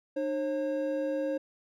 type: tone pair together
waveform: triangle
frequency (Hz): 303.1 / 540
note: D#4 / C#5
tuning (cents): -45 / -45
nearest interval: minor seventh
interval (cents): 1000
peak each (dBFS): -31 / -28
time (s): 0.16-1.38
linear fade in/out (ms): 10
effects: none